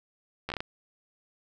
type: slowing click train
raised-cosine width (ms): 0.3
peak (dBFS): -17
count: 6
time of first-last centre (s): 0.49-0.605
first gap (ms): 12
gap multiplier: 1.33
effects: none